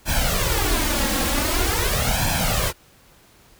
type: noise with flanger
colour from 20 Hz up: pink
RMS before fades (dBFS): -21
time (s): 0.05-2.73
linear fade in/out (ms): 50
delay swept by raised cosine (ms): 1.2 to 3.7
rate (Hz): 0.45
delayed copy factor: +0.8
effects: pink hiss -53 dBFS RMS until 3.59 s